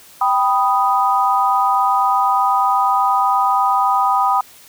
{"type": "chord", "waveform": "sine", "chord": "G augmented", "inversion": "none", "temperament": "equal", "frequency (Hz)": [784, 987.8, 1244.5], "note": ["G5", "B5", "D#6"], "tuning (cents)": [0, 0, 0], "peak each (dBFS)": -17, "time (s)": [0.21, 4.41], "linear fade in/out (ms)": 5, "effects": ["white hiss -44 dBFS RMS until 4.68 s"]}